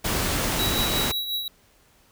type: noise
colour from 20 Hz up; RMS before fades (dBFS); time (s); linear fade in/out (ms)
pink; -25; 0.04-1.12; 10
type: tone with tremolo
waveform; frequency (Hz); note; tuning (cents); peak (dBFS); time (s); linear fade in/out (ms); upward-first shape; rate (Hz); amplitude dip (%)
square; 3883; B7; -30; -24; 0.59-1.48; 2; triangle; 5.6; 60
effects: pink hiss -59 dBFS RMS until 2.11 s